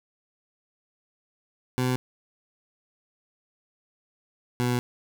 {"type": "tone pair in turn", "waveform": "20% pulse", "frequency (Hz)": [126.8, 122.98], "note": ["B2", "B2"], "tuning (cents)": [46, -7], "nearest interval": "minor second", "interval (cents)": 53, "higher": "first", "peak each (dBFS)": -18, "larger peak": "neither", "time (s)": [[1.78, 1.96], [4.6, 4.79]], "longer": "second", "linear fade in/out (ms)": 0, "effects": []}